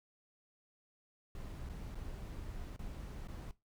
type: noise with dropouts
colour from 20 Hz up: brown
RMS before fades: -45 dBFS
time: 1.35-3.51 s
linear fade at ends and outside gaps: 1 ms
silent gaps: 1.69-1.696 / 1.947-1.954 / 2.763-2.792 / 3.273-3.284 s
effects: noise-tail reverb RT60 0.2 s tail -17 dB re dry